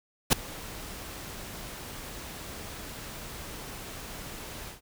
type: noise with ADSR envelope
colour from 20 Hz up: pink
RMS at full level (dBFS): -17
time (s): 0.3-4.81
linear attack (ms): 27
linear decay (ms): 6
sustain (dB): -24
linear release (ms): 130
effects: none